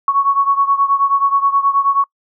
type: beating tone pair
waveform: sine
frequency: 1108.7 / 1118.1 Hz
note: C#6 / C#6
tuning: 0 / +15 cents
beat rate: 9.4 Hz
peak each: -13 / -16 dBFS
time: 0.08-2.04 s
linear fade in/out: 2 ms
effects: noise-tail reverb RT60 0.1 s tail -26 dB re dry